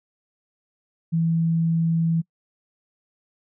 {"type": "tone", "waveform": "sine", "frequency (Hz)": 164.81, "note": "E3", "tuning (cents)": 0, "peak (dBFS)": -18, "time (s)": [1.12, 2.22], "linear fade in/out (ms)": 20, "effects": ["noise-tail reverb RT60 0.1 s tail -26 dB re dry"]}